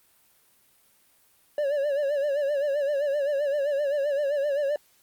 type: tone with vibrato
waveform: triangle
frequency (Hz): 571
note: D5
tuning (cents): -49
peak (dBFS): -21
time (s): 1.58-4.76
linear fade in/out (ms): 2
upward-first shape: sine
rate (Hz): 7.7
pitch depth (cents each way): 83
effects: white hiss -62 dBFS RMS until 5.02 s + Opus 32 kbps